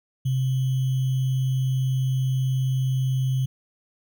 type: tone with sample-and-hold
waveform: sine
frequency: 130.81 Hz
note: C3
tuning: in tune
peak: -20 dBFS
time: 0.25-3.46 s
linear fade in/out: 10 ms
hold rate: 3150 Hz
effects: none